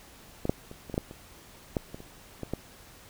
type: clicks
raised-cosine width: 2 ms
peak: -17 / -10 / -29 / -27 / -19 / -13 / -28 / -13 / -25 / -30 / -21 / -16 dBFS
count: 12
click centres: 0.454 / 0.495 / 0.714 / 0.898 / 0.942 / 0.979 / 1.111 / 1.768 / 1.945 / 2.004 / 2.433 / 2.536 s
effects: pink hiss -52 dBFS RMS until 3.09 s